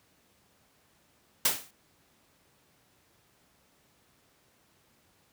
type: noise with exponential decay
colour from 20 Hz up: white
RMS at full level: -21 dBFS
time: 1.45-1.71 s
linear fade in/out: 5 ms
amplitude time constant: 55 ms
effects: pink hiss -66 dBFS RMS until 5.32 s + high-pass 80 Hz 12 dB/octave